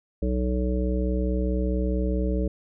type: harmonic tone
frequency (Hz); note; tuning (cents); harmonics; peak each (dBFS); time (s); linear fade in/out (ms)
62.3; B1; +16; 1 / 3 / 5 / 7 / 9; -24 / -29 / -31 / -32 / -34; 0.22-2.48; 5
effects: none